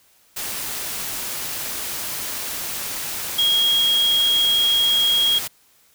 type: tone in noise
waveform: sine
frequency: 3275 Hz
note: G#7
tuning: 25 cents flat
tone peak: -15 dBFS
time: 3.38-5.39 s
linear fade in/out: 10 ms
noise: white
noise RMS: -28 dBFS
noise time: 0.36-5.48 s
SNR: +10 dB
effects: white hiss -57 dBFS RMS until 5.94 s